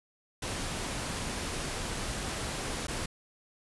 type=noise with dropouts; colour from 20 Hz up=pink; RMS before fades=-35 dBFS; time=0.42-3.06 s; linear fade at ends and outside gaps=5 ms; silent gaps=2.87-2.881 s; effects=resampled to 24000 Hz